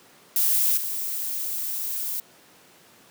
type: noise with level steps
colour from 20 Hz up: violet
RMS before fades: -21 / -29 dBFS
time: 0.36-2.2 s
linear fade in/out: 2 ms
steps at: 0.77 s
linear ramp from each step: 5 ms
effects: pink hiss -53 dBFS RMS until 3.1 s + high-pass 200 Hz 12 dB/octave